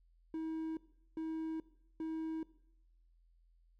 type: tone bursts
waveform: triangle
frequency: 320 Hz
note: D#4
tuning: 49 cents sharp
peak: -35 dBFS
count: 3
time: 0.34-2.43 s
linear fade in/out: 2 ms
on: 430 ms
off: 400 ms
effects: noise-tail reverb RT60 0.8 s tail -19 dB re dry + added 42 Hz sine -65 dBFS peak until 3.79 s